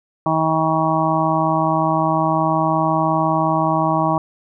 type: harmonic tone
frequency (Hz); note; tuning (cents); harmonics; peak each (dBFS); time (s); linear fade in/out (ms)
159.5; D#3; +43; 1 / 2 / 4 / 5 / 6 / 7; -22 / -22 / -22 / -22 / -22 / -22; 0.26-4.18; 2
effects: none